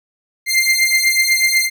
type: beating tone pair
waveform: sawtooth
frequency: 2093 / 2101.1 Hz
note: C7 / C7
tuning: 0 / +7 cents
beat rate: 8.1 Hz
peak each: -12 dBFS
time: 0.46-1.7 s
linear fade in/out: 50 ms
effects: none